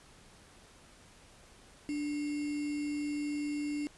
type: tone with sample-and-hold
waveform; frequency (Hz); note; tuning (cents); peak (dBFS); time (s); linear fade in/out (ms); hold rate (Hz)
sine; 293.6; D4; 0; -32; 1.89-3.87; 0; 2450
effects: pink hiss -58 dBFS RMS until 3.97 s + resampled to 24000 Hz